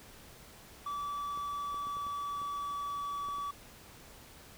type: tone with pitch glide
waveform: triangle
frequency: 1154 to 1144 Hz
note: D6 to D6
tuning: -31 to -46 cents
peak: -33 dBFS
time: 0.86-3.51 s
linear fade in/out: 5 ms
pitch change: -15 cents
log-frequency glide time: 1.08-3.23 s
type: clicks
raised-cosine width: 2 ms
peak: -38 dBFS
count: 8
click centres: 1.375 / 1.744 / 1.87 / 1.969 / 2.067 / 2.417 / 3.287 / 3.384 s
effects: pink hiss -54 dBFS RMS until 4.57 s